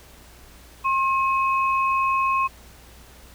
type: tone pair together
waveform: sine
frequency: 1070.9 / 2547 Hz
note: C6 / D#7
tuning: +40 / +40 cents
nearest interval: octave + minor third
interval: 1500 cents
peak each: -19 / -27 dBFS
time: 0.84-2.48 s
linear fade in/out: 20 ms
effects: added 60 Hz sine -49 dBFS peak until 3.34 s + pink hiss -49 dBFS RMS until 3.34 s